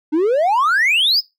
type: exponential sweep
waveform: triangle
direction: up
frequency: 291.5 to 5274 Hz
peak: -10 dBFS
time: 0.12-1.21 s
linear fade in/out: 20 ms
effects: noise-tail reverb RT60 0.2 s tail -21 dB re dry + tanh soft clip ceiling -7 dBFS